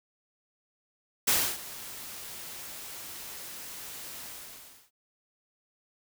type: noise with ADSR envelope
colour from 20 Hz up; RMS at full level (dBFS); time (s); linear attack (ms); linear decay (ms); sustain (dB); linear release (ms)
white; -23; 1.27-4.91; 12; 290; -19; 660
effects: none